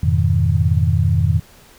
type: chord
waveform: sine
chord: F half-diminished seventh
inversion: none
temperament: equal with one note detuned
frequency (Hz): 87.31 / 104.67 / 123.47 / 155.56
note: F2 / Ab2 / Cb3 / Eb3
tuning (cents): 0 / +14 / 0 / 0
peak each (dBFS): -16 / -19 / -20 / -19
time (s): 0.03-1.4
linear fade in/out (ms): 5
effects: pink hiss -47 dBFS RMS until 1.78 s